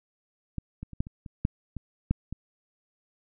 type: clicks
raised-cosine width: 5 ms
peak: -19 / -24 / -30 / -14 / -28 / -28 / -11 / -23 / -11 / -22 dBFS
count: 10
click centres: 0.583 / 0.83 / 0.933 / 1.005 / 1.069 / 1.262 / 1.451 / 1.767 / 2.11 / 2.326 s
effects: none